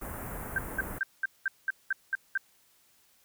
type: band-stop noise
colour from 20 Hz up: pink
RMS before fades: -39 dBFS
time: 0.01-0.99 s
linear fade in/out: 10 ms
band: 1800 to 10000 Hz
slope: 24 dB/octave
type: tone bursts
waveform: sine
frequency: 1568 Hz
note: G6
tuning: in tune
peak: -25 dBFS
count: 9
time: 0.56-2.376 s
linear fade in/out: 2 ms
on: 24 ms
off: 200 ms
effects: white hiss -65 dBFS RMS until 3.24 s